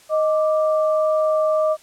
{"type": "tone pair together", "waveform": "sine", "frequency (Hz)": [623.6, 1174.7], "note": ["D#5", "D6"], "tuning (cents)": [4, 0], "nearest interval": "major seventh", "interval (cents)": 1096, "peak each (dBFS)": [-16, -25], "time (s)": [0.09, 1.77], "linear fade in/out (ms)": 50, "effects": ["white hiss -50 dBFS RMS until 1.82 s", "low-pass 10000 Hz 12 dB/octave"]}